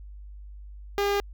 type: tone with notch filter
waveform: sawtooth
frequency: 404 Hz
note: G#4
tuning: 48 cents flat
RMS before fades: -25 dBFS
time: 0.98-1.2 s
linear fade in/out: 0 ms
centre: 9100 Hz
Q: 0.8
effects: added 50 Hz sine -40 dBFS peak until 1.33 s